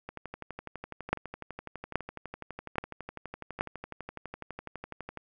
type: two click trains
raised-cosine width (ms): 0.5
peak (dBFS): -10 / -24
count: 4 / 62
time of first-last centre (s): 1.13-3.609 / 0.09-5.173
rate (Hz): 1.21 / 12
effects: none